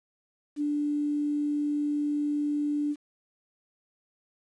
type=tone with quantisation; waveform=sine; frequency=293.7 Hz; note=D4; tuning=in tune; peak=-25 dBFS; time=0.56-2.96 s; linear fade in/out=50 ms; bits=9; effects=resampled to 22050 Hz